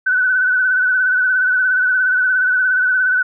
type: tone with vibrato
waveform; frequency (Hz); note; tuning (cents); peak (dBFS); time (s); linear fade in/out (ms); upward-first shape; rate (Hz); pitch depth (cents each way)
sine; 1500; F#6; +23; -12; 0.06-3.23; 10; sine; 17; 42
effects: none